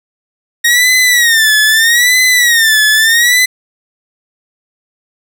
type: tone with vibrato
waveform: sawtooth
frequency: 1864.7 Hz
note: A#6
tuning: in tune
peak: -3 dBFS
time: 0.64-3.46 s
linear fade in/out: 10 ms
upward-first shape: sine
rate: 0.79 Hz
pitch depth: 140 cents each way
effects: none